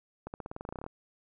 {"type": "accelerating click train", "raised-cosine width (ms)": 1, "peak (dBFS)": -25, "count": 15, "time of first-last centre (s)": [0.27, 0.864], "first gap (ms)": 69, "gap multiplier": 0.92, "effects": []}